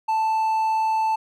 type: tone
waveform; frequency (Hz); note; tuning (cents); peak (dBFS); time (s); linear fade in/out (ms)
triangle; 881; A5; +2; -17; 0.08-1.16; 10
effects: none